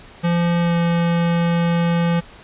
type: tone with pitch glide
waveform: square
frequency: 171.7 to 170.22 Hz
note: F3 to F3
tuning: -29 to -44 cents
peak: -16 dBFS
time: 0.23-2.21 s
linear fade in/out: 20 ms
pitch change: -15 cents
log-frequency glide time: 0.61-0.75 s
effects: pink hiss -43 dBFS RMS until 2.43 s + resampled to 8000 Hz